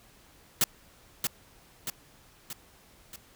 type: noise with echo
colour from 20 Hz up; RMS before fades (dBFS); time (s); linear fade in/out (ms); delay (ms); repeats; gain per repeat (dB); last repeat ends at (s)
white; -23; 0.61-0.64; 2; 630; 4; -5; 3.16
effects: pink hiss -58 dBFS RMS until 3.35 s